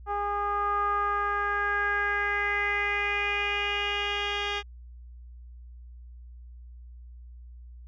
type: tone with low-pass filter sweep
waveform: 10% pulse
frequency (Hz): 408.4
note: G#4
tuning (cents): -29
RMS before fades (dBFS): -28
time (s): 0.06-4.63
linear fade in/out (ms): 50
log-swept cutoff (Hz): 990 to 3600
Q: 4.4
effects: added 60 Hz sine -43 dBFS peak until 7.87 s